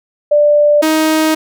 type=tone pair in turn; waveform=sine / sawtooth; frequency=590 / 314.2 Hz; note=D5 / D#4; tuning=+8 / +17 cents; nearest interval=major seventh; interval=1091 cents; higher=first; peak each=-6 dBFS; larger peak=neither; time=0.31-0.82 / 0.82-1.35 s; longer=second; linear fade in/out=10 ms; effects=none